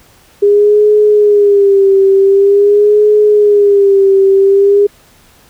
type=tone with vibrato; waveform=sine; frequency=404.7 Hz; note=G#4; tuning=45 cents flat; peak=-4 dBFS; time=0.42-4.87 s; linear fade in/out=10 ms; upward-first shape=sine; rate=0.46 Hz; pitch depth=70 cents each way; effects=pink hiss -45 dBFS RMS until 5.49 s